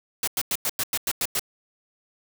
white noise bursts, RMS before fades -25 dBFS, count 9, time 0.23-1.395 s, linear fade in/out 2 ms, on 45 ms, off 95 ms, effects none

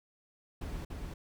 brown noise with echo, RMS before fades -39 dBFS, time 0.61-0.85 s, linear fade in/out 5 ms, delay 290 ms, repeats 1, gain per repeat -2 dB, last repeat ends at 1.14 s, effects none

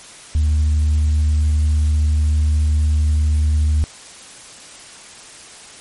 sine tone with tanh clipping, 76.1 Hz, D#2, 38 cents flat, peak -13 dBFS, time 0.35-3.84 s, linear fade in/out 0 ms, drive 1 dB, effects white hiss -39 dBFS RMS until 5.8 s + MP3 48 kbps

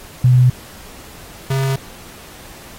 sine / square tone pair in turn, 125.6 / 134.73 Hz, B2 / C#3, +30 / -49 cents, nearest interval minor second, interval 121 cents, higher second, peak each -7 / -16 dBFS, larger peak first, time 0.24-0.5 / 1.5-1.76 s, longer neither, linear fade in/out 5 ms, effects pink hiss -39 dBFS RMS until 2.78 s + AAC 48 kbps

